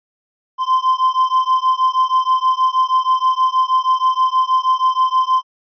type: beating tone pair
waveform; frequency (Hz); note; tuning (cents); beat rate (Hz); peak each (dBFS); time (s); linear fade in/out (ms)
triangle; 1032 / 1038.3; C6 / C6; -24 / -14; 6.3; -14; 0.58-5.43; 50
effects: resampled to 11025 Hz

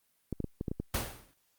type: clicks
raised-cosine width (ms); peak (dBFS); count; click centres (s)
3; -21; 7; 0.327 / 0.403 / 0.443 / 0.611 / 0.682 / 0.715 / 0.8
type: noise with exponential decay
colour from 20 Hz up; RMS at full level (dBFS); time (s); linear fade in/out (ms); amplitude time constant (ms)
pink; -28; 0.94-1.34; 5; 85
effects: white hiss -73 dBFS RMS until 1.58 s + Opus 32 kbps

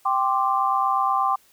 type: chord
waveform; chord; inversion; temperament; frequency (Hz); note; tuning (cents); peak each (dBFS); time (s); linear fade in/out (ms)
sine; G suspended fourth; none; equal; 784 / 1046.5 / 1174.7; G5 / C6 / D6; 0 / 0 / 0; -23; 0.05-1.36; 10
effects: white hiss -58 dBFS RMS until 1.52 s

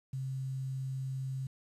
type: tone with quantisation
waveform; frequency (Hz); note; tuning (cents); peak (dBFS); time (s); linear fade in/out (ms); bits
sine; 132.6; C3; +23; -34; 0.13-1.47; 5; 10
effects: resampled to 32000 Hz

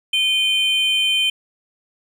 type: tone pair together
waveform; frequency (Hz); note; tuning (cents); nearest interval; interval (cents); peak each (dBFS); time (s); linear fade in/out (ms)
triangle; 2452 / 3099; D#7 / G7; -26 / -21; major third; 405; -20 / -15; 0.13-1.3; 5
effects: none

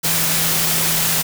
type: tone in noise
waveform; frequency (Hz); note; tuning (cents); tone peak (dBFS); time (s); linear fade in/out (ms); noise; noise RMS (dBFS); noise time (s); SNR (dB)
sine; 163.4; E3; -15; -27; 0.03-1.23; 20; white; -18; 0.03-1.23; -12
effects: none

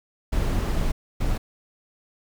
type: noise bursts at uneven times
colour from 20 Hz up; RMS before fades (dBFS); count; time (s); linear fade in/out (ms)
brown; -23; 2; 0.32-0.92 / 1.2-1.38; 10
effects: none

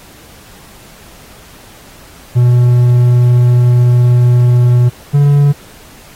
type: tone pair in turn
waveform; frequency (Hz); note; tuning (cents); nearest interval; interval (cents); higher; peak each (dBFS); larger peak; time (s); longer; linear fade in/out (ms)
triangle; 122.4 / 143.44; B2 / D3; -15 / -40; minor third; 275; second; -3; neither; 2.35-4.9 / 5.13-5.53; first; 20
effects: pink hiss -39 dBFS RMS until 6.15 s + AAC 48 kbps

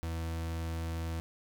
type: tone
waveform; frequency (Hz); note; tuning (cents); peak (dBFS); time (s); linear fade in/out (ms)
40% pulse; 82.2; E2; -4; -33; 0.03-1.2; 0
effects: none

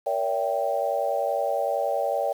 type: chord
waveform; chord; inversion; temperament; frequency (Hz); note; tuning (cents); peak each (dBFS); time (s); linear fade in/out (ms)
sine; A# diminished seventh; none; equal with one note detuned; 466.2 / 568.6 / 659.3 / 784; A#4 / C#5 / E5 / G5; 0 / +44 / 0 / 0; -32 / -26 / -29 / -28; 0.06-2.33; 10
effects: 8-bit

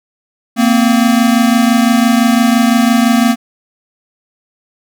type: tone pair together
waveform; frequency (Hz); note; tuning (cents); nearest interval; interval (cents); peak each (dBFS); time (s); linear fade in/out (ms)
square; 230.3 / 256.2; A#3 / C4; -21 / -36; major second; 185; -10 / -13; 0.56-3.36; 50
effects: none

